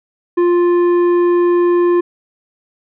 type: tone with tanh clipping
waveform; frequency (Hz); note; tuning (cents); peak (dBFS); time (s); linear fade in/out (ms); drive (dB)
sine; 350; F4; +4; -11; 0.37-2.01; 10; 9
effects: none